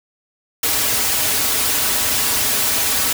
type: noise with comb filter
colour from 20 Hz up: white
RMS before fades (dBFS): -18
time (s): 0.63-3.13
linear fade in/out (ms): 5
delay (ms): 5.7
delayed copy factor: -1
effects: none